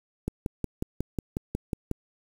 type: click train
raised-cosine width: 3 ms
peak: -15 dBFS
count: 10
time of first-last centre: 0.28-1.913 s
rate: 5.51 Hz
effects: 7-bit